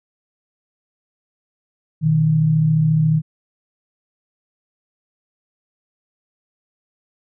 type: tone pair together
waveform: sine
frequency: 122.3 / 156.51 Hz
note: B2 / D#3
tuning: -16 / +11 cents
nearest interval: major third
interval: 427 cents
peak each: -22 / -13 dBFS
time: 2.01-3.22 s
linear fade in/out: 50 ms
effects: none